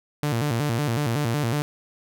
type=tone with vibrato; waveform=sawtooth; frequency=130.81 Hz; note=C3; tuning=in tune; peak=-18 dBFS; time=0.23-1.62 s; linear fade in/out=0 ms; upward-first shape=square; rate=5.4 Hz; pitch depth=210 cents each way; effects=none